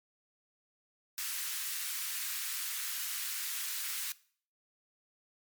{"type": "high-pass noise", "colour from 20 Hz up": "white", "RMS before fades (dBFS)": -37, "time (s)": [1.18, 4.12], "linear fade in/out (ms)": 0, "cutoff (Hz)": 1300, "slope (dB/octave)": 24, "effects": ["noise-tail reverb RT60 0.5 s tail -20 dB re dry", "MP3 96 kbps"]}